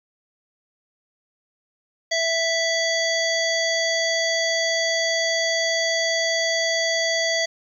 harmonic tone with a mistuned harmonic, 659 Hz, E5, 1 cent flat, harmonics 1 / 3 / 5 / 7 / 9 / 10, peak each -24 / -24 / -29 / -27 / -34 / -31 dBFS, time 2.11-7.46 s, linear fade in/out 10 ms, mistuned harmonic 5, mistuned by +36 cents, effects 9-bit

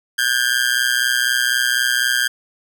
sawtooth tone with amplitude modulation, 1600 Hz, G6, 35 cents sharp, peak -8 dBFS, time 0.18-2.28 s, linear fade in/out 10 ms, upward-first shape sine, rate 124 Hz, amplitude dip 95%, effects none

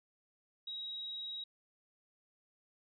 sine tone, 3820 Hz, A#7, 42 cents sharp, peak -40 dBFS, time 0.67-1.44 s, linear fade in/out 5 ms, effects none

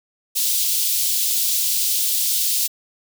white high-pass noise, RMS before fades -20 dBFS, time 0.35-2.68 s, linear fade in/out 20 ms, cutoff 3300 Hz, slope 24 dB/octave, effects none

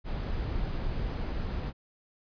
brown noise, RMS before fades -32 dBFS, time 0.04-1.73 s, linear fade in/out 50 ms, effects resampled to 11025 Hz

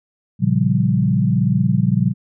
sine chord, G half-diminished seventh, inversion first, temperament equal, 116.54 / 138.59 / 174.61 / 196 Hz, Bb2 / Db3 / F3 / G3, 0 / 0 / 0 / 0 cents, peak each -19 dBFS, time 0.39-2.14 s, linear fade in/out 50 ms, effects none

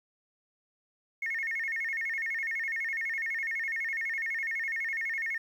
sine tone with vibrato, 1991 Hz, B6, 14 cents sharp, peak -29 dBFS, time 1.22-5.38 s, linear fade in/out 5 ms, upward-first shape square, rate 12 Hz, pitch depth 150 cents each way, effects tanh soft clip ceiling -25 dBFS + 10-bit

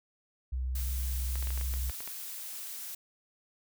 sine tone, 63.7 Hz, C2, 46 cents flat, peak -30 dBFS, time 0.52-1.91 s, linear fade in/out 10 ms
blue noise, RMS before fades -41 dBFS, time 0.75-2.95 s, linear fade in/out 5 ms
clicks, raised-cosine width 0.3 ms, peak -27 dBFS, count 10, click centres 1.356 / 1.426 / 1.472 / 1.505 / 1.576 / 1.612 / 1.739 / 1.897 / 2.005 / 2.076 s
effects none

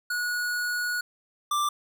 square tone pair in turn, 1458 / 1179.4 Hz, F#6 / D6, -26 / +7 cents, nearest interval major third, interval 367 cents, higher first, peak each -27 / -24 dBFS, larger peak second, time 0.1-1.01 / 1.51-1.69 s, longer first, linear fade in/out 5 ms, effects none

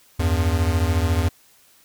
square beating tone pair, 81.5 / 95.5 Hz, E2 / G2, -19 / -45 cents, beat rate 14 Hz, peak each -20 / -23 dBFS, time 0.19-1.29 s, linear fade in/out 10 ms, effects white hiss -55 dBFS RMS until 1.84 s

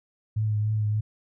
sine tone with vibrato, 106.9 Hz, A2, 49 cents flat, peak -22 dBFS, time 0.36-1.01 s, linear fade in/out 10 ms, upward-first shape triangle, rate 3.4 Hz, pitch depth 31 cents each way, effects none

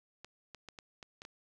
clicks, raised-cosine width 0.2 ms, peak -30 dBFS, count 7, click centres 0.246 / 0.547 / 0.687 / 0.788 / 1.028 / 1.219 / 1.251 s, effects none

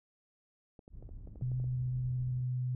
clicks, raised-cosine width 2 ms, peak -39 dBFS, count 10, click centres 0.792 / 0.879 / 1.026 / 1.091 / 1.274 / 1.358 / 1.412 / 1.517 / 1.6 / 1.642 s
pink low-pass noise, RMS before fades -47 dBFS, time 0.9-2.46 s, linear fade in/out 50 ms, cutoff 110 Hz, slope 12 dB/octave
sine tone, 126 Hz, B2, 35 cents sharp, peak -31 dBFS, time 1.42-2.75 s, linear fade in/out 2 ms
effects none

